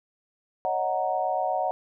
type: chord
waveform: sine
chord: D# minor seventh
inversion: third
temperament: equal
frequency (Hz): 554.4 / 622.3 / 740 / 932.3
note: C#5 / D#5 / F#5 / A#5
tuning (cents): 0 / 0 / 0 / 0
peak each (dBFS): -32 / -30 / -26 / -32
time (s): 0.65-1.71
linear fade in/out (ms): 0
effects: none